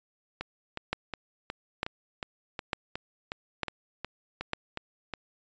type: two click trains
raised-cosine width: 0.3 ms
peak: -18 / -12 dBFS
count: 14 / 5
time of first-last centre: 0.41-5.137 / 0.93-4.534 s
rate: 2.75 / 1.11 Hz
effects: resampled to 16000 Hz